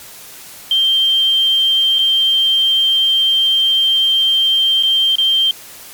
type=tone with dropouts; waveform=sine; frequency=3154 Hz; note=G7; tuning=10 cents sharp; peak=-10 dBFS; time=0.71-5.51 s; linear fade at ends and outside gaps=2 ms; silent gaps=1.986-1.99 / 4.827-4.833 / 5.156-5.183 s; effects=white hiss -36 dBFS RMS until 5.93 s + MP3 96 kbps